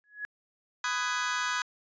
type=tone with exponential growth; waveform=sine; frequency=1683 Hz; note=G#6; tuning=23 cents sharp; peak=-30 dBFS; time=0.04-0.25 s; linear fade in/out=0 ms; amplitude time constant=45 ms
type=chord; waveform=sawtooth; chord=G# minor seventh; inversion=first; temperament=just; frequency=996.7 / 1245.9 / 1495.1 / 1661.2 Hz; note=B5 / D#6 / F#6 / G#6; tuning=+16 / +2 / +18 / 0 cents; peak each=-30 dBFS; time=0.84-1.62 s; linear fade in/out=2 ms
effects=resampled to 16000 Hz